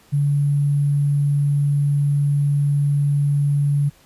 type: tone with sample-and-hold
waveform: sine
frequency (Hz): 143.4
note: D3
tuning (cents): -41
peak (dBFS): -15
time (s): 0.12-3.9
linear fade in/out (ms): 20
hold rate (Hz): 11025
effects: pink hiss -53 dBFS RMS until 4.05 s + resampled to 32000 Hz